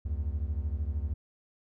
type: beating tone pair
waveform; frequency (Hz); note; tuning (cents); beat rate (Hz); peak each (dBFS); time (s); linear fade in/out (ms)
triangle; 70.2 / 83.2; C#2 / E2; +22 / +17; 13; -29 / -32; 0.05-1.14; 10
effects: none